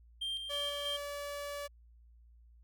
triangle tone with tremolo, 3176 Hz, G7, 22 cents sharp, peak -33 dBFS, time 0.21-0.97 s, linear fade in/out 10 ms, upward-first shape square, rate 3.1 Hz, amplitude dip 45%
sawtooth tone, 575 Hz, D5, 37 cents flat, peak -35 dBFS, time 0.49-1.68 s, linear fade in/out 20 ms
effects added 58 Hz sine -57 dBFS peak until 2.63 s

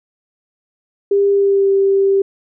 sine tone with pitch glide, 400 to 392 Hz, G4 to G4, +35 to 0 cents, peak -10 dBFS, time 1.11-2.22 s, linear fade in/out 5 ms, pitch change -35 cents, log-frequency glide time 1.31-1.71 s, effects none

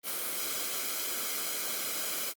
white noise with comb filter, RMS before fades -34 dBFS, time 0.03-2.34 s, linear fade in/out 50 ms, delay 1.1 ms, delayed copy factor -0.55, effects high-pass 200 Hz 12 dB/octave + Opus 32 kbps

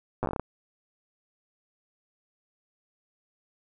slowing click train, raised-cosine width 1 ms, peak -15 dBFS, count 10, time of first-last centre 0.23-0.396 s, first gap 8 ms, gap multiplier 1.2, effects none

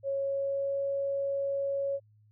sine tone with pitch glide, 550 to 554.5 Hz, C#5 to C#5, -14 to 0 cents, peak -28 dBFS, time 0.03-2 s, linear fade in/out 50 ms, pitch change +14 cents, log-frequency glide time 0.17-0.8 s, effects added 106 Hz sine -59 dBFS peak until 2.31 s

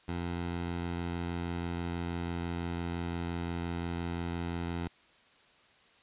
15% pulse tone with pitch glide, 86.6 to 85.75 Hz, F2 to F2, -14 to -31 cents, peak -27 dBFS, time 0.08-4.88 s, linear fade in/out 5 ms, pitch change -17 cents, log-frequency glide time 0.28-3.19 s, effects white hiss -62 dBFS RMS until 6.02 s + resampled to 8000 Hz

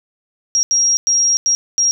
sine tone bursts at uneven times, 5630 Hz, F8, 13 cents sharp, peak -11 dBFS, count 5, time 0.55-0.63 / 0.71-0.97 / 1.07-1.37 / 1.46-1.55 / 1.78-1.91 s, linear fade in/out 0 ms, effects none

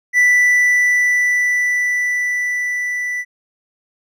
triangle tone with level ramp, 1975.5 Hz, B6, in tune, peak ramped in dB -7 to -18 dBFS, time 0.13-3.25 s, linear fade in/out 50 ms, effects none

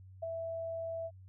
sine tone with ADSR envelope, 659.3 Hz, E5, in tune, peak -33 dBFS, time 0.22-1.11 s, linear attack 13 ms, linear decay 12 ms, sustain -3 dB, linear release 53 ms, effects added 94 Hz sine -51 dBFS peak until 1.28 s

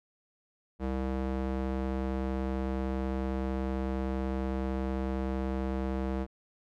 square tone with band-pass filter, 65.41 Hz, C2, in tune, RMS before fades -32 dBFS, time 0.79-6.27 s, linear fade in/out 50 ms, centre 360 Hz, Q 0.56, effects none

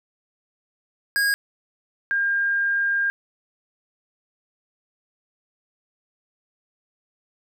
square / sine tone pair in turn, 1635 / 1606.9 Hz, G#6 / G6, -28 / +42 cents, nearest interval unison, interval 30 cents, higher first, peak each -19 dBFS, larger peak neither, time 1.16-1.34 / 2.11-3.1 s, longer second, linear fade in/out 0 ms, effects none

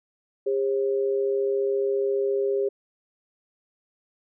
sine tone pair together, 403.1 / 537.6 Hz, G4 / C5, +48 / +47 cents, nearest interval perfect fourth, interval 499 cents, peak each -22 / -29 dBFS, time 0.46-2.69 s, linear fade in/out 10 ms, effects none

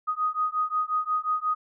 sine beating tone pair, 1244.5 / 1250.1 Hz, D#6 / D#6, 0 / +8 cents, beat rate 5.6 Hz, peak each -27 dBFS, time 0.07-1.55 s, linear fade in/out 20 ms, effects none

